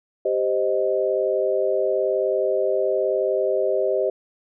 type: chord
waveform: sine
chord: C minor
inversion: second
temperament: equal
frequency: 392 / 523.3 / 622.3 Hz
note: G4 / C5 / Eb5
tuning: 0 / 0 / 0 cents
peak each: -23 dBFS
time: 0.25-4.1 s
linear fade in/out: 5 ms
effects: none